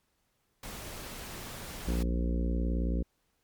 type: noise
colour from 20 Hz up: pink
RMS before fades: -42 dBFS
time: 0.63-2.03 s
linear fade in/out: 5 ms
type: harmonic tone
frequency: 59 Hz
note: A#1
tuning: 22 cents sharp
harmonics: 1 / 3 / 4 / 5 / 6 / 7 / 8 / 9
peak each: -28 / -35 / -38 / -39 / -45 / -45 / -47 / -45 dBFS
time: 1.87-3.03 s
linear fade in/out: 10 ms
effects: pink hiss -75 dBFS RMS until 3.43 s + MP3 96 kbps